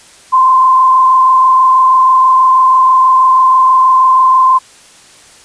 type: tone with frequency modulation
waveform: sine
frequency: 1038 Hz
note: C6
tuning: 14 cents flat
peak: -4 dBFS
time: 0.32-4.59 s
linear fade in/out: 20 ms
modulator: 26.2 Hz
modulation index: 0.76
effects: white hiss -40 dBFS RMS until 5.44 s + resampled to 22050 Hz